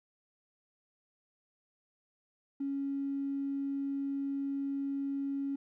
triangle tone, 277.2 Hz, C#4, in tune, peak -28 dBFS, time 2.6-5.56 s, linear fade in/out 10 ms, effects tanh soft clip ceiling -30 dBFS

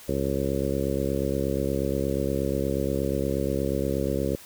harmonic tone, 68.4 Hz, C#2, 23 cents flat, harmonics 1 / 2 / 3 / 4 / 5 / 6 / 7 / 8, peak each -32 / -32 / -32 / -32 / -32 / -32 / -32 / -32 dBFS, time 0.08-4.36 s, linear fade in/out 10 ms, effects white hiss -47 dBFS RMS until 4.45 s

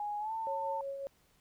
sine tone with pitch glide, 830 to 894.7 Hz, G#5 to A5, -1 to +29 cents, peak -34 dBFS, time 0-0.81 s, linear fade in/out 2 ms, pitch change +130 cents, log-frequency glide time 0.19-0.33 s
sine tone with tremolo, 551 Hz, C#5, 11 cents flat, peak -35 dBFS, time 0.47-1.07 s, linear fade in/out 0 ms, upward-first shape triangle, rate 5.4 Hz, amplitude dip 45%
effects pink hiss -69 dBFS RMS until 1.4 s

